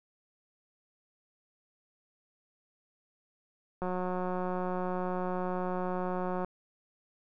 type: click train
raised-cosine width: 1 ms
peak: -21 dBFS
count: 479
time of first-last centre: 3.82-6.446 s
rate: 182 Hz
effects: none